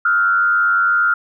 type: tone with frequency modulation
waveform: sine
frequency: 1396.9 Hz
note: F6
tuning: in tune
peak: -12 dBFS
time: 0.05-1.14 s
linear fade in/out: 5 ms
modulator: 91.7 Hz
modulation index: 0.73
effects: none